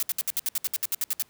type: noise bursts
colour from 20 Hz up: blue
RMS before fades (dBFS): -26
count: 14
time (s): 0-1.223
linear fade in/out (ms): 0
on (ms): 27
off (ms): 65
effects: pink hiss -61 dBFS RMS until 1.29 s + high-pass 80 Hz 12 dB/octave

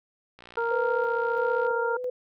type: click train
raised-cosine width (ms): 0.3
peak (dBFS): -31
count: 78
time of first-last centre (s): 0.39-1.667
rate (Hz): 60.3
type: harmonic tone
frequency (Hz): 465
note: A#4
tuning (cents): -4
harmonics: 1 / 2 / 3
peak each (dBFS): -27 / -30 / -30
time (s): 0.57-1.97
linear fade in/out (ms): 5
type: tone with tremolo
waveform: sine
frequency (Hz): 500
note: B4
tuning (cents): +21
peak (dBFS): -26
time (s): 0.71-2.1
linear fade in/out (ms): 5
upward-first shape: square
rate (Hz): 1.5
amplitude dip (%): 45
effects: none

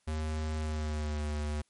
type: tone with pitch glide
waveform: square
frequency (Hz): 77.78 to 74.87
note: D#2 to D2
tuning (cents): 0 to +34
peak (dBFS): -32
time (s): 0.07-1.62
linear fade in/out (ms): 10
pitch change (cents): -66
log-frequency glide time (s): 0.58-1.19
effects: white hiss -73 dBFS RMS until 1.69 s + MP3 48 kbps

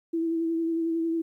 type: tone with vibrato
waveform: sine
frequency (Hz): 329.6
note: E4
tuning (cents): 0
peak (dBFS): -24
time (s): 0.13-1.22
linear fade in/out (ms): 10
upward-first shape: sine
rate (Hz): 11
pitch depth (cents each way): 23
effects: 11-bit

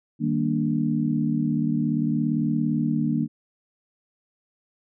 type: chord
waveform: sine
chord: Eb major seventh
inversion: none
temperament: equal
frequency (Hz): 155.56 / 196 / 233.1 / 293.7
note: Eb3 / G3 / Bb3 / D4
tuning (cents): 0 / 0 / 0 / 0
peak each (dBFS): -26 / -30 / -24 / -27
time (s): 0.19-3.28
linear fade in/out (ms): 50
effects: none

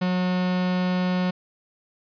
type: tone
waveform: 45% pulse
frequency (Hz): 182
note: F#3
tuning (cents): -28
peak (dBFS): -21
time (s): 0.01-1.31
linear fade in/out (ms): 10
effects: resampled to 11025 Hz

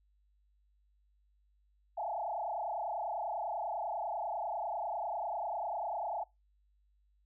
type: tone with frequency modulation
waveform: sine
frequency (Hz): 768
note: G5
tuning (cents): -36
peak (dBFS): -34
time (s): 1.97-6.24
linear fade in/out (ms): 10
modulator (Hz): 30.1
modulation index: 3.8
effects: noise-tail reverb RT60 0.2 s tail -22 dB re dry + added 50 Hz sine -68 dBFS peak until 7.25 s

